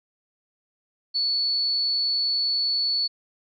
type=tone; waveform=sine; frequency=4435 Hz; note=C#8; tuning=in tune; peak=-21 dBFS; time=1.14-3.08 s; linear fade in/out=20 ms; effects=none